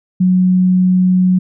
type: tone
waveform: sine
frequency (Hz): 183.6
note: F#3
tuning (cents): -13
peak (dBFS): -8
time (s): 0.2-1.39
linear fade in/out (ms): 10
effects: none